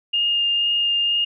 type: tone with vibrato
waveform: sine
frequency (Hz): 2826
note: F7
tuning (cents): +20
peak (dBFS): -17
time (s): 0.13-1.25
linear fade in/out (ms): 10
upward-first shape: sine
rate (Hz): 2.1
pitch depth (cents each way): 9
effects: none